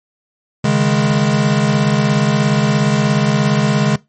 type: chord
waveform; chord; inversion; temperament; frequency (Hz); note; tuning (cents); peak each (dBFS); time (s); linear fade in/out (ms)
square; C# suspended second; none; equal; 138.59 / 155.56 / 207.7; C#3 / D#3 / G#3; 0 / 0 / 0; -16 / -18 / -16; 0.64-3.96; 5
effects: noise-tail reverb RT60 0.2 s tail -20 dB re dry + MP3 32 kbps